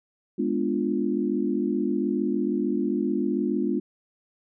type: chord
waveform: sine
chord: G# diminished seventh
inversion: none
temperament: equal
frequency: 207.7 / 246.9 / 293.7 / 349.2 Hz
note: G#3 / B3 / D4 / F4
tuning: 0 / 0 / 0 / 0 cents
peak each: -28 dBFS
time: 0.38-3.8 s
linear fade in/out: 10 ms
effects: none